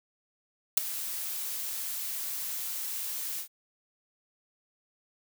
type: noise with ADSR envelope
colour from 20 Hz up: blue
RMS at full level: -18 dBFS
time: 0.77-3.48 s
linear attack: 6 ms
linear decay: 9 ms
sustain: -17 dB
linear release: 90 ms
effects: none